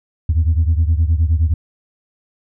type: beating tone pair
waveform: sine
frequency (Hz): 77.78 / 87.38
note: D#2 / F2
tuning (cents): 0 / +1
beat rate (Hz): 9.6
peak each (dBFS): -12 / -15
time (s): 0.29-1.54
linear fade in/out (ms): 5
effects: tanh soft clip ceiling -8 dBFS

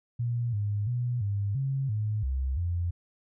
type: tone with pitch steps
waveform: sine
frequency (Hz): 119.1 / 103.1 / 122.1 / 100.9 / 135.5 / 106.7 / 66 / 86.8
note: A#2 / G#2 / B2 / G#2 / C#3 / G#2 / C2 / F2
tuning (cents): +38 / -12 / -19 / -49 / -39 / +47 / +16 / -10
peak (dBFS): -26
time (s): 0.19-2.91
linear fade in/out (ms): 10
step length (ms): 340
effects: none

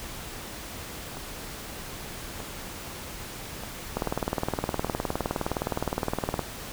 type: two click trains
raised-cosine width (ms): 1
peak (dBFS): -23 / -12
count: 4 / 48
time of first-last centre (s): 1.17-4.869 / 3.97-6.393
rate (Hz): 0.811 / 19.4
effects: pink hiss -39 dBFS RMS until 6.72 s

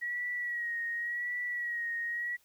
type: tone with vibrato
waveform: sine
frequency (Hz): 1911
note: A#6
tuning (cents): +43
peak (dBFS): -32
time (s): 0.01-2.37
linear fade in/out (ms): 20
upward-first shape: sine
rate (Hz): 0.9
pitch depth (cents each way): 42
effects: white hiss -68 dBFS RMS until 2.44 s

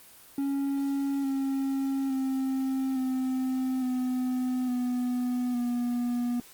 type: tone with pitch steps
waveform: triangle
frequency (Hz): 277.2 / 271 / 265 / 259.1 / 253.3 / 247.7 / 242.2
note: C#4 / C#4 / C4 / C4 / B3 / B3 / B3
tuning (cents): 0 / -39 / +22 / -17 / +44 / +5 / -34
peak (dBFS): -24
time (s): 0.38-6.4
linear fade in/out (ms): 2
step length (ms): 860
effects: white hiss -52 dBFS RMS until 6.53 s + Opus 24 kbps

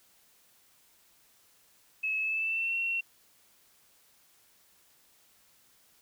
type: tone with pitch glide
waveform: sine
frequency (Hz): 2585 to 2723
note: E7 to F7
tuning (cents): -34 to -44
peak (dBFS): -28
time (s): 2.03-3.01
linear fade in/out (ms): 10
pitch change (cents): +90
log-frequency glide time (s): 2.19-2.76
effects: white hiss -64 dBFS RMS until 6.01 s

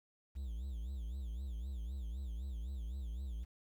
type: tone with vibrato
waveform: triangle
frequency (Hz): 61.2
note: B1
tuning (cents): -15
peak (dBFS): -37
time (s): 0.35-3.45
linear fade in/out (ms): 20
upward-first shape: sine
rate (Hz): 3.9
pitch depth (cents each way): 200
effects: 11-bit

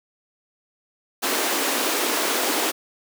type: high-pass noise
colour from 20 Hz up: pink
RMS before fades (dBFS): -23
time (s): 1.22-2.72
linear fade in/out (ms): 20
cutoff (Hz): 250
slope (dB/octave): 48
effects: none

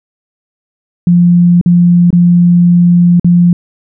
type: tone with dropouts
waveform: sine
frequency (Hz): 174.61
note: F3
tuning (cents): 0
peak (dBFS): -3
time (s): 1.07-3.53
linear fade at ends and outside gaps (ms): 2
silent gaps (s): 1.613-1.66 / 2.105-2.128 / 3.197-3.245
effects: none

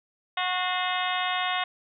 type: harmonic tone with a mistuned harmonic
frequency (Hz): 365.1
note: F#4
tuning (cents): -23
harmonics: 2 / 3 / 4 / 5 / 6 / 7 / 8 / 9 / 10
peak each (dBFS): -30 / -31 / -35 / -35 / -34 / -37 / -36 / -37 / -35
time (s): 0.37-1.64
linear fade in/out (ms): 5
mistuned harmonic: 6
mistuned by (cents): -74
effects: none

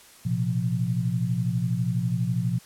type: chord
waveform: sine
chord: Bb suspended second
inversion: none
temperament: equal with one note detuned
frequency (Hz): 116.54 / 128.71 / 174.61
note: Bb2 / C3 / F3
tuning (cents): 0 / -28 / 0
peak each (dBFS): -27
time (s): 0.25-2.59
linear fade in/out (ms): 10
effects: white hiss -51 dBFS RMS until 2.65 s + low-pass 12000 Hz 12 dB/octave

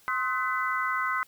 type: tone cluster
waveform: sine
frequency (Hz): 1052 / 1274 / 1510 / 2006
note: C6 / D#6 / F#6 / B6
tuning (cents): +9 / +41 / +35 / +26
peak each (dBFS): -31 / -30 / -31 / -33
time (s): 0.08-1.23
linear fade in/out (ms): 0
effects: white hiss -59 dBFS RMS until 1.27 s

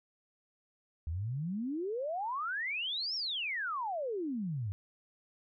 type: exponential two-way sweep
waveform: sine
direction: up then down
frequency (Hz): 74.8 to 5588 to 92.9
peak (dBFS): -33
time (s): 1.07-4.72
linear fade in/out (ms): 0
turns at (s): 3.15
effects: none

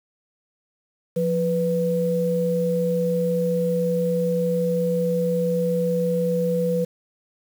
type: tone pair together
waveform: sine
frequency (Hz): 174.6 / 494.5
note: F3 / B4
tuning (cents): 0 / +2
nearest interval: octave + tritone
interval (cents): 1802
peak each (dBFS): -23 / -21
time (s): 1.16-6.85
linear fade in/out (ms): 10
effects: 7-bit

